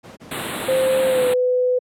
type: noise bursts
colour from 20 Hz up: brown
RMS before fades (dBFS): -32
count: 5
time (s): 0.03-0.838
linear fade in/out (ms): 20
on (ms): 140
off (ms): 27
type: band-stop noise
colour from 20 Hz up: pink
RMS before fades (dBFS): -25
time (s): 0.31-1.34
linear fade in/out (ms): 5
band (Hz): 4100 to 7800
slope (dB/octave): 96
type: tone with pitch glide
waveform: sine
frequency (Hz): 523.3 to 500.8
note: C5 to B4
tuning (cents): 0 to +24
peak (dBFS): -15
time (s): 0.68-1.79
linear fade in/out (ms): 10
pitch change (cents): -76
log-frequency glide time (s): 1.07-1.27
effects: high-pass 200 Hz 12 dB/octave + low-pass 12000 Hz 12 dB/octave